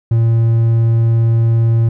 triangle tone, 114.7 Hz, A#2, 28 cents flat, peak -7 dBFS, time 0.11-1.89 s, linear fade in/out 5 ms, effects none

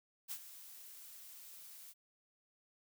blue noise with ADSR envelope, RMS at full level -41 dBFS, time 0.28-1.94 s, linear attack 36 ms, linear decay 63 ms, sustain -13 dB, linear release 35 ms, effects none

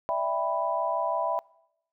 sine chord, E minor seventh, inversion third, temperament just, 593.3 / 659.3 / 791.1 / 988.9 Hz, D5 / E5 / G5 / B5, +18 / 0 / +16 / +2 cents, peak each -34 / -28 / -33 / -29 dBFS, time 0.09-1.39 s, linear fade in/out 0 ms, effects noise-tail reverb RT60 0.8 s tail -25 dB re dry

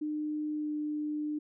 sine tone with pitch glide, 302.7 to 300.4 Hz, D#4 to D4, -48 to +39 cents, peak -31 dBFS, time 0.01-1.39 s, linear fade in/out 10 ms, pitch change -13 cents, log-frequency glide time 0.54-0.7 s, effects none

